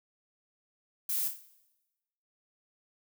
violet noise with echo, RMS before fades -32 dBFS, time 1.09-1.28 s, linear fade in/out 5 ms, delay 29 ms, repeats 6, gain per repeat -6 dB, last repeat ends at 1.454 s, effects noise-tail reverb RT60 1.0 s tail -17 dB re dry

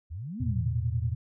sine exponential two-way sweep, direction up then down, 71.7 to 262.2 to 123.1 Hz, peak -34 dBFS, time 0.1-0.75 s, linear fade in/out 20 ms, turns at 0.41 s
sine chord, E suspended fourth, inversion none, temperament equal with one note detuned, 82.41 / 112.83 / 123.47 Hz, E2 / A2 / B2, 0 / +44 / 0 cents, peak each -31 / -29 / -31 dBFS, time 0.4-1.15 s, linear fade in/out 10 ms
effects none

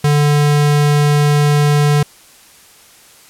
square tone, 146.83 Hz, D3, in tune, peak -10 dBFS, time 0.04-2.03 s, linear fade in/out 5 ms, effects white hiss -44 dBFS RMS until 3.29 s + low-pass 12000 Hz 12 dB/octave

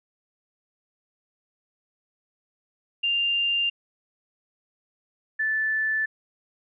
sine tone pair in turn, 2794 / 1752.5 Hz, F7 / A6, 0 / -7 cents, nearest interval minor sixth, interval 807 cents, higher first, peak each -21 / -22 dBFS, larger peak first, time 3.03-3.7 / 5.39-6.06 s, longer neither, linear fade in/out 10 ms, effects none

